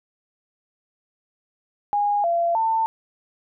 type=tone with pitch steps; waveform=sine; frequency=821 / 683 / 895 Hz; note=G#5 / F5 / A5; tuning=-20 / -39 / +29 cents; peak=-18 dBFS; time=1.93-2.86 s; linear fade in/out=0 ms; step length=310 ms; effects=none